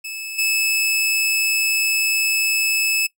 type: tone with level steps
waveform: sawtooth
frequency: 2607 Hz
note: E7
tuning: 20 cents flat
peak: -25 / -14 dBFS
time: 0.04-3.07 s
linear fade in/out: 10 ms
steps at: 0.38 s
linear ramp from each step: 10 ms
effects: noise-tail reverb RT60 0.1 s tail -18 dB re dry